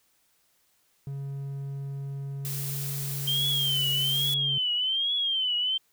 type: tone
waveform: triangle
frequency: 138.59 Hz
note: C#3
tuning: in tune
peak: -30 dBFS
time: 1.07-4.58 s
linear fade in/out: 2 ms
type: noise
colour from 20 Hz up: blue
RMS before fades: -35 dBFS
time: 2.45-4.34 s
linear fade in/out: 0 ms
type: tone with vibrato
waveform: sine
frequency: 3136 Hz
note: G7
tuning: in tune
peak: -24 dBFS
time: 3.27-5.78 s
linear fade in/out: 10 ms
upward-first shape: triangle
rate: 1.2 Hz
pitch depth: 140 cents each way
effects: white hiss -68 dBFS RMS until 5.92 s